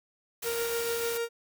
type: noise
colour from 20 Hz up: white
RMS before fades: -37 dBFS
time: 0.42-1.18 s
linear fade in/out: 10 ms
type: tone with tremolo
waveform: 45% pulse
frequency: 466.2 Hz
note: A#4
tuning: in tune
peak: -28 dBFS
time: 0.43-1.29 s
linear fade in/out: 50 ms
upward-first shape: triangle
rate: 6.7 Hz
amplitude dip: 35%
effects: none